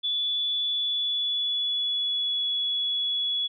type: tone with pitch glide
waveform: sine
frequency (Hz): 3448 to 3385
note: A7 to G#7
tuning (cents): -36 to +32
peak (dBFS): -24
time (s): 0.03-3.48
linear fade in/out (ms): 20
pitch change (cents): -32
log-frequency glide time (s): 0.6-2.49
effects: none